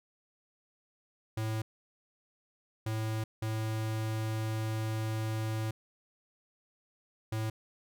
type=tone bursts at uneven times; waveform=square; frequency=110 Hz; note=A2; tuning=in tune; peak=-32 dBFS; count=4; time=1.37-1.62 / 2.86-3.24 / 3.42-5.71 / 7.32-7.5 s; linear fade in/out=5 ms; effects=none